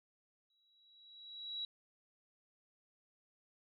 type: tone with exponential growth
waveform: sine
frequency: 3890 Hz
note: B7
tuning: 27 cents flat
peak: -37 dBFS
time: 0.5-1.65 s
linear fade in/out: 2 ms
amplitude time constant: 250 ms
effects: none